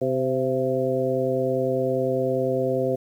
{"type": "harmonic tone with a mistuned harmonic", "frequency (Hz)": 130, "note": "C3", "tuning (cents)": -11, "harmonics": [1, 2, 3, 4, 5], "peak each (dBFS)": [-30, -29, -26, -24, -30], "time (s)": [0.01, 2.96], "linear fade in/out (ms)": 10, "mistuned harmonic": 5, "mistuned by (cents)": 46, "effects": ["9-bit"]}